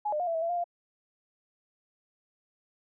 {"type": "tone with pitch steps", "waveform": "sine", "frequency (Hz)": [838, 603, 712, 667, 648, 673, 703, 694], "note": ["G#5", "D5", "F5", "E5", "E5", "E5", "F5", "F5"], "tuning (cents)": [15, 46, 33, 20, -30, 36, 11, -11], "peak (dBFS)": -27, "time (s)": [0.05, 0.642], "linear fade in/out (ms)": 10, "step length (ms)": 74, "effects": []}